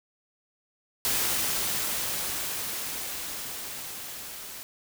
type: noise with level ramp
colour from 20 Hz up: white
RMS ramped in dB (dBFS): -26 to -41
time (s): 1.05-4.63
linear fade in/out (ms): 0
effects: none